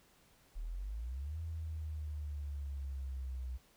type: exponential two-way sweep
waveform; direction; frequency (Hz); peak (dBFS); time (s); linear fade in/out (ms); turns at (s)
sine; up then down; 37 to 82.41 to 62.5; -38; 0.55-3.58; 20; 1.4
effects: pink hiss -67 dBFS RMS until 3.76 s